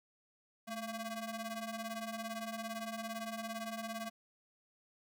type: ring-modulated tone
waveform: sawtooth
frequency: 452.4 Hz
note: A4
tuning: 48 cents sharp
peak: -33 dBFS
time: 0.67-4.1 s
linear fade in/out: 20 ms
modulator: 235 Hz
effects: none